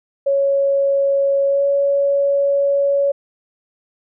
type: tone with pitch glide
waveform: sine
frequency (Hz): 554.4 to 560.8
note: C#5 to C#5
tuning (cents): 0 to +20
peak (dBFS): -13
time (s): 0.26-3.12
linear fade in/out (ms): 10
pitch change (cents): +20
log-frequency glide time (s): 1.47-1.64
effects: none